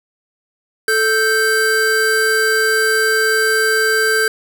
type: tone pair together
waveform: square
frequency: 438.4 / 1565.5 Hz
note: A4 / G6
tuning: -6 / -3 cents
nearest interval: octave + minor seventh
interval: 2203 cents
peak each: -18 / -15 dBFS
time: 0.88-4.28 s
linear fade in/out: 2 ms
effects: none